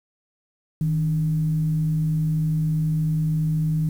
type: tone with frequency modulation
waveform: sine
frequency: 157.2 Hz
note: D#3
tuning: 18 cents sharp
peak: -19 dBFS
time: 0.81-3.89 s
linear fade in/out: 2 ms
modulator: 131 Hz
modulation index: 0.23
effects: 8-bit